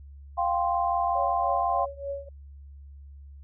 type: chord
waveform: sine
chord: F suspended second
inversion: none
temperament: equal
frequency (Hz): 698.5 / 784 / 1046.5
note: F5 / G5 / C6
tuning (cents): 0 / 0 / 0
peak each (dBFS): -26 / -28 / -28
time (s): 0.37-1.86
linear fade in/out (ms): 20
type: tone with tremolo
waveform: sine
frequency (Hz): 559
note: C#5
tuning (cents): +14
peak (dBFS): -28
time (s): 1.15-2.29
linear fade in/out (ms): 5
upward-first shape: triangle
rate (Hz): 3.4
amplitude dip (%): 95
effects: added 70 Hz sine -43 dBFS peak until 3.43 s